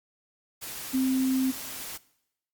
sine tone in noise, 261.6 Hz, C4, in tune, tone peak -22 dBFS, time 0.93-1.52 s, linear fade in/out 20 ms, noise white, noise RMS -38 dBFS, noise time 0.61-1.98 s, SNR +13 dB, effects noise-tail reverb RT60 0.8 s tail -20 dB re dry + Opus 48 kbps

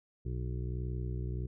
harmonic tone, 61.5 Hz, B1, 7 cents flat, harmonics 1 / 2 / 3 / 5 / 6 / 7, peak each -36 / -37 / -46 / -50 / -47 / -53 dBFS, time 0.25-1.47 s, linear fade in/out 10 ms, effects none

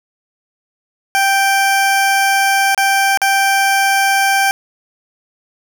20% pulse tone with dropouts, 784 Hz, G5, in tune, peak -6 dBFS, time 1.15-4.51 s, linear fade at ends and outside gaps 0 ms, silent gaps 2.747-2.777 / 3.174-3.217 s, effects none

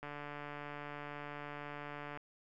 click train, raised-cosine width 0.5 ms, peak -30 dBFS, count 314, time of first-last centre 0.03-2.174 s, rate 146 Hz, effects none

